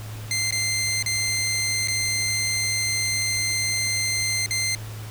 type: tone with dropouts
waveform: 15% pulse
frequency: 2084 Hz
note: C7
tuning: 7 cents flat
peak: -16 dBFS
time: 0.31-4.75 s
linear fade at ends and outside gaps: 1 ms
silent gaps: 0.508-0.524 / 1.026-1.061 / 1.874-1.883 / 4.461-4.508 s
effects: added 108 Hz sine -33 dBFS peak until 5.1 s + pink hiss -42 dBFS RMS until 5.1 s